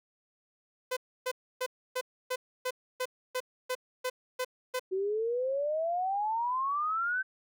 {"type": "tone bursts", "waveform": "sawtooth", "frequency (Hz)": 507, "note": "B4", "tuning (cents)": 45, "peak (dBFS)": -26, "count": 12, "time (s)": [0.91, 4.796], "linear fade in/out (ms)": 10, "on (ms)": 58, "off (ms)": 290}
{"type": "exponential sweep", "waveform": "sine", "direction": "up", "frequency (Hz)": [370, 1557], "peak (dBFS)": -28, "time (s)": [4.91, 7.23], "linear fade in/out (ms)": 20}
{"effects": []}